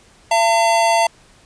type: tone pair together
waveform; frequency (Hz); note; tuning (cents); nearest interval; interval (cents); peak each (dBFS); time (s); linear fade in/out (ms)
square; 678.1 / 903; E5 / A5; +49 / +45; perfect fourth; 496; -16; 0.31-1.07; 5
effects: pink hiss -50 dBFS RMS until 1.45 s + resampled to 22050 Hz